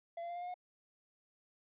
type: tone with pitch steps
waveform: triangle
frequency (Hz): 678 / 686.7 / 695.5 / 704.3 / 713.4 / 722.5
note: E5 / F5 / F5 / F5 / F5 / F#5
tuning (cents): +49 / -29 / -7 / +14 / +37 / -41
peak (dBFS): -38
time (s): 0.17-0.542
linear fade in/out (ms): 5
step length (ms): 62
effects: resampled to 8000 Hz + 13-bit